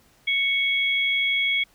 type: tone pair together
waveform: sine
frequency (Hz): 2217 / 3322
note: C#7 / G#7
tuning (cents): 0 / 0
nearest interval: perfect fifth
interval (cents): 700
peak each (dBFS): -21 / -25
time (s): 0.27-1.64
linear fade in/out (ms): 10
effects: pink hiss -59 dBFS RMS until 1.74 s